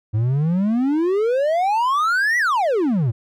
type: exponential two-way sweep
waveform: triangle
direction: up then down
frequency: 103.83 to 1988 to 103.83 Hz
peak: -14 dBFS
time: 0.13-3.12 s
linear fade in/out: 20 ms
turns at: 2.38 s
effects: none